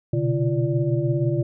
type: tone cluster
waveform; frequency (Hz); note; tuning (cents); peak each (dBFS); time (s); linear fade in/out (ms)
sine; 120.7 / 126.9 / 144.3 / 343.3 / 583; B2 / B2 / D3 / F4 / D5; -39 / +47 / -30 / -30 / -13; -31 / -23 / -24 / -25 / -30; 0.13-1.43; 5
effects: none